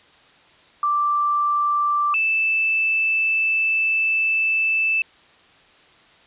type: tone pair in turn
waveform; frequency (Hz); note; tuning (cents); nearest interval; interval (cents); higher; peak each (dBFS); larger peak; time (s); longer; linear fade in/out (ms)
sine; 1174.7 / 2637; D6 / E7; 0 / 0; octave + major second; 1400; second; -17; neither; 0.83-2.14 / 2.14-5.02; second; 2
effects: white hiss -52 dBFS RMS until 6.26 s + resampled to 8000 Hz